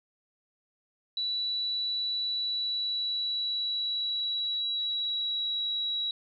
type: tone with pitch glide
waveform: sine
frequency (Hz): 3944 to 3883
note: B7 to B7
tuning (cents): -3 to -30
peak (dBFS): -28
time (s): 1.17-6.11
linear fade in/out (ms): 2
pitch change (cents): -27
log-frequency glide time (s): 2.26-5.63
effects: none